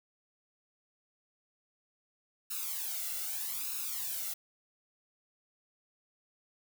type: noise with flanger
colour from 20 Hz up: blue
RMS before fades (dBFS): -37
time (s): 2.5-4.34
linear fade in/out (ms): 10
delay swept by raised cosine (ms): 0.75 to 1.47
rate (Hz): 0.81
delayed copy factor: +0.9
effects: none